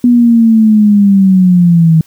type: linear sweep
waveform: sine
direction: down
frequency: 245.3 to 158.2 Hz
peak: -3 dBFS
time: 0.04-2.01 s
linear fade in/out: 2 ms
effects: white hiss -47 dBFS RMS until 2.06 s